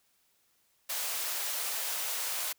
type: high-pass noise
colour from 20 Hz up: white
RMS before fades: -34 dBFS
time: 0.89-2.53 s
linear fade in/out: 10 ms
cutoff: 490 Hz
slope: 24 dB/octave
effects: white hiss -71 dBFS RMS until 2.58 s